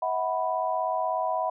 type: chord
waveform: sine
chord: E suspended second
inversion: none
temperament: equal with one note detuned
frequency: 643.5 / 740 / 987.8 Hz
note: E5 / F#5 / B5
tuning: -42 / 0 / 0 cents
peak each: -29 dBFS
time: 0.02-1.5 s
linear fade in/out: 5 ms
effects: none